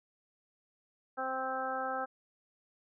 harmonic tone, 261.6 Hz, C4, in tune, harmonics 1 / 2 / 3 / 4 / 5 / 6, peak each -46 / -39 / -37 / -46 / -38 / -42 dBFS, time 1.17-2.06 s, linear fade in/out 20 ms, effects none

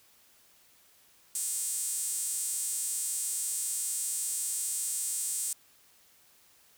sawtooth tone with high-pass filter, 354.7 Hz, F4, 27 cents sharp, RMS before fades -33 dBFS, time 1.35-5.53 s, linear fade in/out 2 ms, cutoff 8300 Hz, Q 3.9, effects white hiss -62 dBFS RMS until 6.77 s

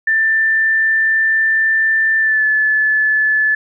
sine tone with pitch glide, 1778 to 1731.4 Hz, A6 to A6, +18 to -28 cents, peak -11 dBFS, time 0.07-3.55 s, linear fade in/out 5 ms, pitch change -46 cents, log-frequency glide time 2.19-2.45 s, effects none

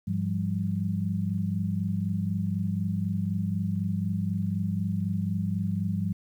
sine tone cluster, 102.1 / 172.5 / 196.5 Hz, G#2 / F3 / G3, -29 / -21 / +4 cents, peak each -30 dBFS, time 0.07-6.13 s, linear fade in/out 10 ms, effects 10-bit

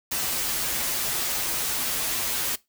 white noise with comb filter, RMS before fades -27 dBFS, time 0.11-2.56 s, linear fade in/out 10 ms, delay 10 ms, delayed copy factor -0.95, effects noise-tail reverb RT60 0.2 s tail -20 dB re dry

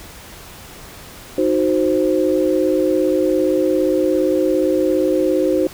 sine chord, C diminished, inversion first, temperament equal with one note detuned, 311.1 / 368.5 / 523.3 Hz, Eb4 / Gb4 / C5, 0 / -7 / 0 cents, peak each -18 dBFS, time 1.38-5.67 s, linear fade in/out 2 ms, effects pink hiss -38 dBFS RMS until 5.73 s

